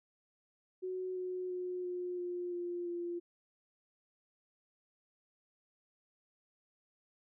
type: tone with pitch steps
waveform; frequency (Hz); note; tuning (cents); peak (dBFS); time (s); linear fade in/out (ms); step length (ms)
sine; 370.2 / 366.2 / 362.2 / 358.2 / 354.3 / 350.4 / 346.6; F#4 / F#4 / F#4 / F4 / F4 / F4 / F4; +1 / -18 / -37 / +44 / +25 / +6 / -13; -36; 0.82-3.2; 20; 340
effects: none